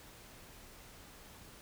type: silence
effects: pink hiss -55 dBFS RMS until 1.61 s